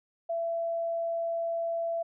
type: tone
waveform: sine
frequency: 670 Hz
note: E5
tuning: 28 cents sharp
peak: -28 dBFS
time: 0.29-2.03 s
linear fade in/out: 10 ms
effects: none